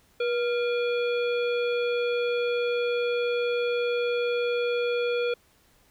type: harmonic tone with a mistuned harmonic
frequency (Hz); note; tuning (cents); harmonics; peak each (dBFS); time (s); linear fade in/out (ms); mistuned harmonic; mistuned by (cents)
482.4; B4; -41; 1 / 3 / 5 / 7 / 9; -24 / -35 / -35 / -39 / -47; 0.2-5.34; 5; 3; -66
effects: pink hiss -62 dBFS RMS until 5.9 s